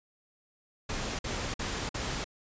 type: noise bursts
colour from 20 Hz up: pink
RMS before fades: -34 dBFS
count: 4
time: 0.89-2.243 s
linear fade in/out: 5 ms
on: 300 ms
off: 51 ms
effects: resampled to 16000 Hz